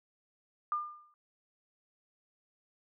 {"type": "tone with exponential decay", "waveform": "sine", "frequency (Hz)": 1203, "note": "D6", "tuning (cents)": 41, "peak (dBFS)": -27, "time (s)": [0.72, 1.14], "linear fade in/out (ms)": 1, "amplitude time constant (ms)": 91, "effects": []}